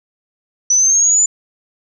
sine linear sweep, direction up, 5920 to 7090 Hz, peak -9 dBFS, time 0.7-1.26 s, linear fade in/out 5 ms, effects none

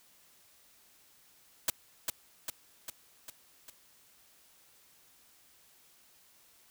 white noise with echo, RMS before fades -28 dBFS, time 1.68-1.7 s, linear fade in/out 2 ms, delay 400 ms, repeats 5, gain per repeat -4 dB, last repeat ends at 3.7 s, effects white hiss -63 dBFS RMS until 6.7 s

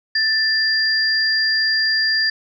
sine tone pair together, 1768 / 4783 Hz, A6 / D8, +8 / +31 cents, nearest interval octave + perfect fourth, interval 1723 cents, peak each -18 dBFS, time 0.15-2.3 s, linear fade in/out 5 ms, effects none

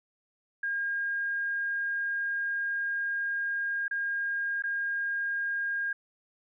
sine tone with dropouts, 1618 Hz, G#6, 46 cents flat, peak -28 dBFS, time 0.63-5.93 s, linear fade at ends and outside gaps 5 ms, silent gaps 3.881-3.91 / 4.623-4.637 s, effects none

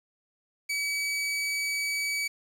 sawtooth tone, 2281 Hz, C#7, 49 cents sharp, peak -24 dBFS, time 0.69-2.28 s, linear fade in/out 10 ms, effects low-pass 11000 Hz 12 dB/octave + 9-bit

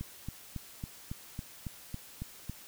click train, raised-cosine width 5 ms, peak -25 dBFS, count 10, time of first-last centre 0.01-2.496 s, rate 3.62 Hz, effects white hiss -52 dBFS RMS until 2.67 s

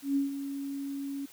sine tone with ADSR envelope, 278 Hz, C#4, 5 cents sharp, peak -23 dBFS, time 0.02-1.26 s, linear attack 140 ms, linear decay 140 ms, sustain -10 dB, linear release 10 ms, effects white hiss -54 dBFS RMS until 1.32 s + high-pass 100 Hz 12 dB/octave

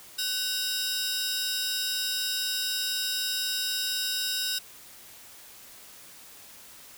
sawtooth tone cluster, 1512 / 2796 / 3802 / 4944 / 5260 Hz, F#6 / F7 / A#7 / D#8 / E8, +37 / +1 / +33 / -12 / -5 cents, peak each -34 / -34 / -28 / -33 / -31 dBFS, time 0.18-4.59 s, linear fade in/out 10 ms, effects white hiss -49 dBFS RMS until 6.97 s

